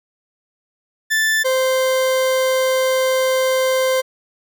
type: tone pair in turn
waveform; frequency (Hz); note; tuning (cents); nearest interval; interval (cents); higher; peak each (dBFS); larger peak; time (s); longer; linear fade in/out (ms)
40% pulse; 1760 / 520.7; A6 / C5; 0 / -8; octave + major sixth; 2108; first; -14; neither; 1.1-1.44 / 1.44-4.02; second; 20
effects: none